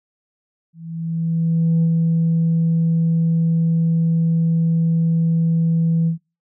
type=tone with ADSR envelope; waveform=sine; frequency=164.81 Hz; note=E3; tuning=in tune; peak=-11 dBFS; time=0.73-6.18 s; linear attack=1100 ms; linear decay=54 ms; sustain=-2 dB; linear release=110 ms; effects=noise-tail reverb RT60 0.3 s tail -24 dB re dry + tanh soft clip ceiling -11 dBFS